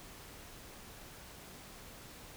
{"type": "silence", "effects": ["pink hiss -52 dBFS RMS until 2.36 s"]}